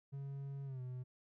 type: tone with pitch glide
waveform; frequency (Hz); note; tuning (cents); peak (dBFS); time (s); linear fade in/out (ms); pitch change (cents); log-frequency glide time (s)
triangle; 138.59 to 126.36; C#3 to B2; 0 to +40; -40; 0.12-1.04; 20; -160; 0.65-0.81
effects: none